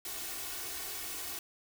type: noise with comb filter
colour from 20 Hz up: white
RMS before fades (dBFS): -40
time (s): 0.05-1.39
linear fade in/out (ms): 2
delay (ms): 2.7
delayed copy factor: +0.9
effects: none

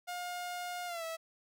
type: tone with pitch glide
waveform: sawtooth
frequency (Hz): 712 to 652.9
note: F5 to E5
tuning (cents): +33 to -17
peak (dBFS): -34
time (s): 0.07-1.17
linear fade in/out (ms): 20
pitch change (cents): -150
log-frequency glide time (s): 0.86-1.04
effects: none

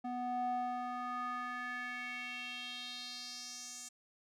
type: tone with band-pass filter sweep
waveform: square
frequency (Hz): 246.9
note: B3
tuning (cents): 0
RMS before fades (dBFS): -41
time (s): 0.04-3.89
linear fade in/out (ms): 10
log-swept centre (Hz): 550 to 7300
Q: 3.6
effects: none

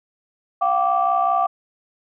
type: tone cluster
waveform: sine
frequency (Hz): 700 / 765 / 1168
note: F5 / G5 / D6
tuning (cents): +4 / -42 / -10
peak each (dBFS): -20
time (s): 0.61-1.47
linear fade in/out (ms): 10
effects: tanh soft clip ceiling -7 dBFS

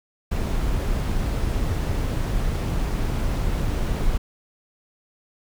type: noise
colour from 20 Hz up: brown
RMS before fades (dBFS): -23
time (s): 0.31-4.18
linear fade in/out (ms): 10
effects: none

